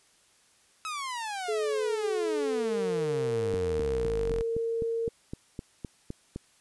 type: exponential sweep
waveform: sawtooth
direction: down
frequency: 1300 to 41.2 Hz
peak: -29 dBFS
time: 0.85-4.42 s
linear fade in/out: 0 ms
type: tone with pitch glide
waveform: sine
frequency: 430 to 458.2 Hz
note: A4 to A#4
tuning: -40 to -30 cents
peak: -27 dBFS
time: 1.48-5.09 s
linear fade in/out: 10 ms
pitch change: +110 cents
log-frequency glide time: 2.42-2.79 s
type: click train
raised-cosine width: 3 ms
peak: -22 dBFS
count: 12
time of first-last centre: 3.54-6.361 s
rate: 3.9 Hz
effects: white hiss -63 dBFS RMS until 6.6 s + resampled to 24000 Hz